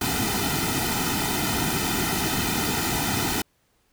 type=noise with comb filter; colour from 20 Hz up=pink; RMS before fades=-25 dBFS; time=0.01-3.42 s; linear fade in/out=5 ms; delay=1.8 ms; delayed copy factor=-0.9; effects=pink hiss -67 dBFS RMS until 3.92 s